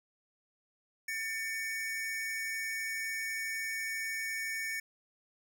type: tone pair together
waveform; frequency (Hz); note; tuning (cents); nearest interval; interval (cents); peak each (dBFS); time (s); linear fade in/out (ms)
square; 1789.1 / 2247; A6 / C#7; +28 / +23; major third; 395; -38 / -38; 1.08-4.8; 5
effects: none